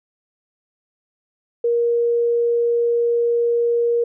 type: tone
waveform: sine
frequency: 471.6 Hz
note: A#4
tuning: 20 cents sharp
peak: -15 dBFS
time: 1.64-4.04 s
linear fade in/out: 5 ms
effects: none